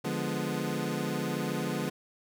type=chord; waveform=25% pulse; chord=D diminished seventh; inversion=none; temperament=equal; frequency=146.83 / 174.61 / 207.7 / 246.9 Hz; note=D3 / F3 / Ab3 / Cb4; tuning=0 / 0 / 0 / 0 cents; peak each=-32 dBFS; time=0.04-1.9 s; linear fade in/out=10 ms; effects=none